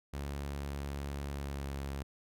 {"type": "tone with pitch glide", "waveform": "sawtooth", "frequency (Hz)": [70.5, 69.25], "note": ["C#2", "C#2"], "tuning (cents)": [30, -1], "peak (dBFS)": -33, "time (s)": [0.13, 2.03], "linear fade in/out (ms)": 10, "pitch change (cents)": -31, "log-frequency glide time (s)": [1.27, 1.68], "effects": []}